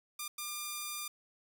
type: tone bursts at uneven times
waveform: 5% pulse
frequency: 1198 Hz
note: D6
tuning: 34 cents sharp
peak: -26 dBFS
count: 2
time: 0.19-0.28 / 0.38-1.08 s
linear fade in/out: 5 ms
effects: none